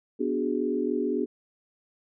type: chord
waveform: sine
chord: G# half-diminished seventh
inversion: first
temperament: equal with one note detuned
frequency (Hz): 246.9 / 293.7 / 371.3 / 415.3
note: B3 / D4 / F#4 / G#4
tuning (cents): 0 / 0 / +6 / 0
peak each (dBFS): -30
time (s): 0.19-1.26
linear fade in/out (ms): 20
effects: none